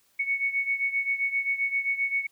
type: beating tone pair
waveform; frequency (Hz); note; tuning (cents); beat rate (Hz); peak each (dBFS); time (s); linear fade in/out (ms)
sine; 2217 / 2224.6; C#7 / C#7; 0 / +6; 7.6; -26 / -30; 0.19-2.27; 10
effects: white hiss -66 dBFS RMS until 2.31 s